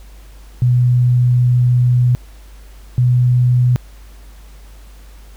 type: tone pair in turn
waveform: sine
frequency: 123.47 / 123.94 Hz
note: B2 / B2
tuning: 0 / +7 cents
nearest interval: unison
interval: 7 cents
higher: second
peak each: -9 dBFS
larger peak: neither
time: 0.62-2.15 / 2.98-3.76 s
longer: first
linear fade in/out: 0 ms
effects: added 50 Hz sine -36 dBFS peak until 5.36 s + pink hiss -48 dBFS RMS until 5.36 s